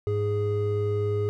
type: tone pair together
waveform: triangle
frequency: 103.92 / 415.3 Hz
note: G#2 / G#4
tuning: +2 / 0 cents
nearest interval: 2 octaves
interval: 2398 cents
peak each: -24 dBFS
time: 0.07-1.29 s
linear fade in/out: 0 ms
effects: none